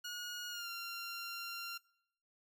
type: tone with pitch glide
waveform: 15% pulse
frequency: 1443 to 1381.8 Hz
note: F#6 to F6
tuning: -44 to -19 cents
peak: -35 dBFS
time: 0.04-1.78 s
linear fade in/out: 10 ms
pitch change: -75 cents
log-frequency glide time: 0.5-0.69 s
effects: noise-tail reverb RT60 0.7 s tail -23 dB re dry + AAC 64 kbps